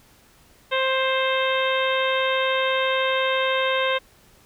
harmonic tone, 526 Hz, C5, 9 cents sharp, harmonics 1 / 2 / 3 / 4 / 5 / 6 / 7, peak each -23 / -26 / -28 / -29 / -30 / -31 / -31 dBFS, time 0.71-3.99 s, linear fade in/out 20 ms, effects pink hiss -55 dBFS RMS until 4.45 s

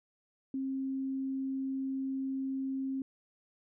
sine tone, 267.3 Hz, C4, 37 cents sharp, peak -32 dBFS, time 0.54-3.02 s, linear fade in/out 2 ms, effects none

